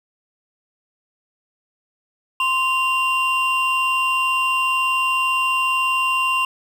triangle tone pair together, 1044 / 2779 Hz, C6 / F7, -4 / -9 cents, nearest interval octave + perfect fourth, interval 1695 cents, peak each -18 dBFS, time 2.4-6.45 s, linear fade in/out 2 ms, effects 8-bit

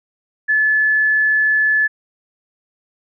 sine tone, 1727 Hz, A6, 33 cents flat, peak -12 dBFS, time 0.48-1.88 s, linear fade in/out 20 ms, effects none

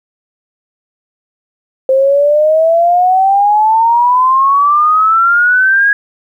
sine exponential sweep, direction up, 523.3 to 1661.2 Hz, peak -6 dBFS, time 1.89-5.93 s, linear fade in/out 2 ms, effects 8-bit

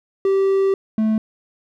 triangle tone pair in turn, 388.7 / 218.2 Hz, G4 / A3, -15 / -14 cents, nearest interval minor seventh, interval 999 cents, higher first, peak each -12 / -13 dBFS, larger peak first, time 0.25-0.74 / 0.98-1.18 s, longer first, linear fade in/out 2 ms, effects none

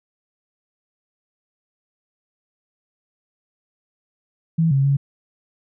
sine tone with pitch steps, 163.6 / 136.6 / 139.4 Hz, E3 / C#3 / C#3, -13 / -25 / +10 cents, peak -14 dBFS, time 4.58-4.97 s, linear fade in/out 10 ms, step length 130 ms, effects none

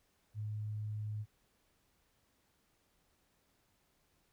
sine tone, 106.3 Hz, G#2, 41 cents sharp, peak -37 dBFS, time 0.34-1.26 s, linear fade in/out 50 ms, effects pink hiss -75 dBFS RMS until 4.32 s

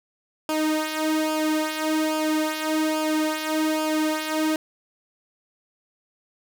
sawtooth tone with flanger, 311.1 Hz, D#4, in tune, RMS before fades -24 dBFS, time 0.49-4.56 s, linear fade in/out 2 ms, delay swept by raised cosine 0.5 to 3.1 ms, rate 1.2 Hz, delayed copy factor -0.7, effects none

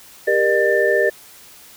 sine tone cluster, 397.4 / 472 / 603 / 1782 Hz, G4 / A#4 / D5 / A6, +24 / +22 / +46 / +22 cents, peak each -19 dBFS, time 0.27-1.1 s, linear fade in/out 10 ms, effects white hiss -44 dBFS RMS until 1.76 s

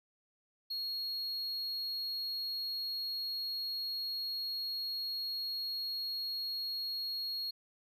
triangle tone, 4300 Hz, C8, 47 cents sharp, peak -34 dBFS, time 0.7-7.51 s, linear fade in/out 10 ms, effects none

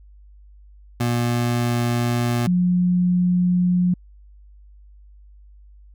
25% pulse / sine tone pair in turn, 119.9 / 179.03 Hz, A#2 / F3, +49 / +43 cents, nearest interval perfect fifth, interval 694 cents, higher second, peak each -15 dBFS, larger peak neither, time 1-2.47 / 2.47-3.94 s, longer neither, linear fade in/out 5 ms, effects added 50 Hz sine -44 dBFS peak until 5.94 s

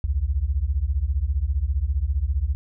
sine beating tone pair, 61.74 / 76.74 Hz, B1 / D#2, 0 / -23 cents, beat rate 15 Hz, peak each -23 dBFS, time 0.04-2.55 s, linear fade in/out 0 ms, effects none

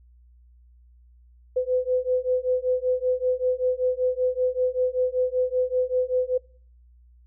sine beating tone pair, 503 / 508.2 Hz, B4 / B4, +32 / +49 cents, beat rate 5.2 Hz, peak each -24 dBFS, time 1.56-6.38 s, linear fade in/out 10 ms, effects noise-tail reverb RT60 0.5 s tail -25 dB re dry + added 60 Hz sine -51 dBFS peak until 7.26 s

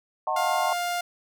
sine chord, D# diminished seventh, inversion none, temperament just, 622.3 / 746.7 / 896 / 1075.3 Hz, D#5 / F#5 / A5 / C6, 0 / +16 / +31 / +47 cents, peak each -31 / -28 / -29 / -29 dBFS, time 0.27-0.73 s, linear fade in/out 2 ms
sawtooth tone, 703 Hz, F5, 11 cents sharp, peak -22 dBFS, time 0.36-1.01 s, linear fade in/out 5 ms
effects none

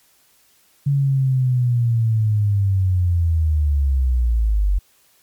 sine linear sweep, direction down, 142.2 to 46.25 Hz, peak -14 dBFS, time 0.86-4.79 s, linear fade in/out 10 ms, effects white hiss -57 dBFS RMS until 5.22 s + MP3 96 kbps

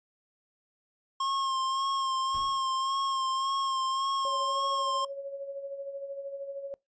square tone with vibrato, 1072 Hz, C6, 42 cents sharp, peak -28 dBFS, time 1.2-5.05 s, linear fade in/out 5 ms, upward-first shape sine, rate 1.8 Hz, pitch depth 27 cents each way
brown noise with exponential decay, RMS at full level -41 dBFS, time 2.34-2.75 s, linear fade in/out 2 ms, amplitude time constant 89 ms
sine tone with tremolo, 554.4 Hz, C#5, in tune, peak -33 dBFS, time 4.25-6.74 s, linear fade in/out 0 ms, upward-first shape sine, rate 13 Hz, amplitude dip 55%
effects noise-tail reverb RT60 0.2 s tail -25 dB re dry + resampled to 16000 Hz

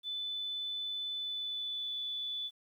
sine tone with pitch glide, 3502 to 3472 Hz, A7 to A7, -9 to -24 cents, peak -35 dBFS, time 0.03-2.51 s, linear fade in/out 50 ms, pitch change -15 cents, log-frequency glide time 1.12-1.97 s, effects 11-bit

